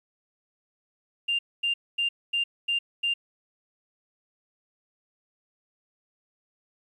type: tone bursts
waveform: sine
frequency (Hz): 2794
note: F7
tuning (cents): 0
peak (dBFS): -22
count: 6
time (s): 1.28-3.14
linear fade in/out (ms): 10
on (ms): 110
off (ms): 240
effects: tanh soft clip ceiling -18 dBFS + 10-bit